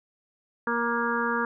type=harmonic tone; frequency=235.2 Hz; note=A#3; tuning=16 cents sharp; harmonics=1 / 2 / 4 / 5 / 6 / 7; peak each=-31 / -31 / -31 / -31 / -31 / -31 dBFS; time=0.67-1.45 s; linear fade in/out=2 ms; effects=none